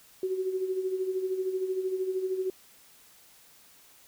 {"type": "tone with tremolo", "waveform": "sine", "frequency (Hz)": 375.2, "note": "F#4", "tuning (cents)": 24, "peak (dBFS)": -25, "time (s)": [0.23, 2.5], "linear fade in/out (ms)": 2, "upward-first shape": "sine", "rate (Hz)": 13, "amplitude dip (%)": 60, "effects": ["white hiss -57 dBFS RMS until 4.07 s"]}